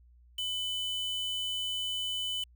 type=tone with quantisation; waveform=triangle; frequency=3000 Hz; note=F#7; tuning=23 cents sharp; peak=-30 dBFS; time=0.38-2.44 s; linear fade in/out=5 ms; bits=7; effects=added 60 Hz sine -56 dBFS peak until 2.55 s